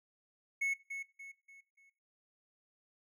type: tone with echo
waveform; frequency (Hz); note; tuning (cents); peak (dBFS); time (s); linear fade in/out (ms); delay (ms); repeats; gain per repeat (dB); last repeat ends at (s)
triangle; 2198; C#7; -15; -29; 0.61-0.74; 10; 290; 4; -8; 1.9
effects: noise-tail reverb RT60 0.5 s tail -21 dB re dry